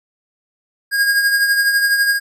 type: tone with tremolo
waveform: square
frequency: 1629 Hz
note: G#6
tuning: 34 cents flat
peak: -11 dBFS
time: 0.91-2.2 s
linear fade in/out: 50 ms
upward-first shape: triangle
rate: 12 Hz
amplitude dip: 55%
effects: none